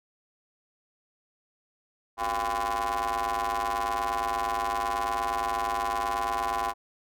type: ring-modulated tone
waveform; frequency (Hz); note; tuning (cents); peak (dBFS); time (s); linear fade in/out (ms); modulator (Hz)
30% pulse; 108.3; A2; -27; -21; 2.17-6.74; 50; 911
effects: none